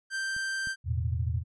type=tone; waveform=45% pulse; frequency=1568 Hz; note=G6; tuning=in tune; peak=-30 dBFS; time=0.1-0.76 s; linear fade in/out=50 ms
type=clicks; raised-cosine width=5 ms; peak=-37 / -33 dBFS; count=2; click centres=0.365 / 0.672 s
type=chord; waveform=sine; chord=E suspended fourth; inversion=none; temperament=equal; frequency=82.41 / 110 / 123.47 Hz; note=E2 / A2 / B2; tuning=0 / 0 / 0 cents; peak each=-29 / -32 / -33 dBFS; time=0.84-1.44 s; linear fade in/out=50 ms
effects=resampled to 22050 Hz